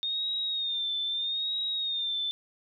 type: tone with vibrato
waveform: sine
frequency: 3670 Hz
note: A#7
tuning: 28 cents flat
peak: -28 dBFS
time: 0.03-2.31 s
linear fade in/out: 0 ms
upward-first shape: sine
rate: 0.79 Hz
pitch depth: 68 cents each way
effects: none